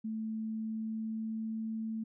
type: tone with pitch glide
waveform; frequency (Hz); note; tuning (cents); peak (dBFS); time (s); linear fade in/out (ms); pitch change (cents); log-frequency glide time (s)
sine; 220 to 221.8; A3 to A3; 0 to +14; -34; 0.04-2.04; 10; +14; 0.4-1.7
effects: none